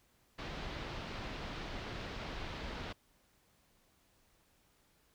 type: low-pass noise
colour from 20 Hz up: pink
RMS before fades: -43 dBFS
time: 0.38-2.93 s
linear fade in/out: 10 ms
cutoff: 4400 Hz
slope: 24 dB/octave
effects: pink hiss -71 dBFS RMS until 5.14 s